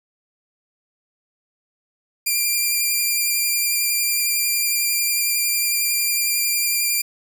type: tone with vibrato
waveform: 5% pulse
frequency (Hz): 2383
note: D7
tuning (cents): +25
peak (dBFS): -9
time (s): 2.26-7.02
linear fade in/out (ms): 10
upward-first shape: triangle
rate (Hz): 11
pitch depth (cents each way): 19
effects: none